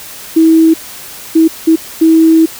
sine tone bursts at uneven times, 323.2 Hz, E4, 34 cents flat, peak -3 dBFS, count 4, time 0.36-0.74 / 1.35-1.48 / 1.67-1.76 / 2.01-2.46 s, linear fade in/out 10 ms, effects white hiss -29 dBFS RMS until 2.59 s

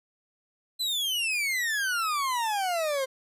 40% pulse exponential sweep, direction down, 4107 to 517 Hz, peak -25 dBFS, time 0.79-3.06 s, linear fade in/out 20 ms, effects resampled to 32000 Hz

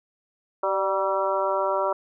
harmonic tone with a mistuned harmonic, 192.3 Hz, G3, 33 cents flat, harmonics 2 / 3 / 4 / 5 / 6 / 7, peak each -30 / -25 / -33 / -27 / -31 / -31 dBFS, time 0.63-1.93 s, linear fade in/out 5 ms, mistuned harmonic 3, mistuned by +34 cents, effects none

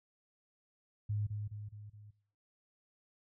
sine tone with echo, 104.5 Hz, G#2, 11 cents sharp, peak -32 dBFS, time 1.09-1.27 s, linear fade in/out 10 ms, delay 210 ms, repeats 4, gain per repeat -5 dB, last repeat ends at 2.11 s, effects noise-tail reverb RT60 0.6 s tail -20 dB re dry

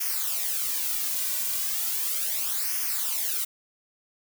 blue noise with flanger, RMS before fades -28 dBFS, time 0-3.45 s, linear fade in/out 10 ms, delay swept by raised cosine 0.25 to 2.35 ms, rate 0.36 Hz, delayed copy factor -0.7, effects none

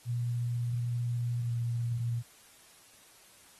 sine tone with pitch glide, 120 to 118.21 Hz, B2 to A#2, -49 to +25 cents, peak -29 dBFS, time 0.05-2.23 s, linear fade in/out 50 ms, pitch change -26 cents, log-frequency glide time 1.4-1.5 s, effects white hiss -58 dBFS RMS until 3.59 s + AAC 32 kbps

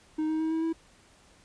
triangle tone with pitch steps, 311.1 / 314.9 / 318.7 / 322.6 / 326.6 Hz, D#4 / D#4 / D#4 / E4 / E4, 0 / +21 / +42 / -37 / -16 cents, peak -24 dBFS, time 0.18-0.73 s, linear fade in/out 10 ms, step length 110 ms, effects pink hiss -59 dBFS RMS until 1.44 s + resampled to 22050 Hz

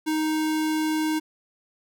square tone, 311.8 Hz, D#4, 4 cents sharp, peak -23 dBFS, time 0.06-1.2 s, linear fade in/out 20 ms, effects none

